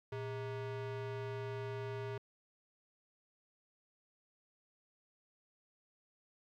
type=ring-modulated tone; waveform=square; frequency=261.6 Hz; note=C4; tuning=in tune; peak=-37 dBFS; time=0.12-2.18 s; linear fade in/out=5 ms; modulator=145 Hz; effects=low-pass 3000 Hz 12 dB/octave + 13-bit